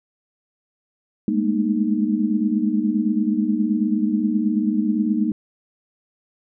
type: tone cluster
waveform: sine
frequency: 205.8 / 215.2 / 233.7 / 308.2 Hz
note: G#3 / A3 / A#3 / D#4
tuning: -16 / -38 / +5 / -16 cents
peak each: -23 dBFS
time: 1.28-5.32 s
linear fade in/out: 2 ms
effects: none